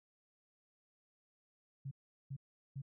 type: tone bursts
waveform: sine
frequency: 136.8 Hz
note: C#3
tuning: 23 cents flat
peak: -40 dBFS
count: 3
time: 1.85-2.819 s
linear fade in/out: 10 ms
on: 63 ms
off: 390 ms
effects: none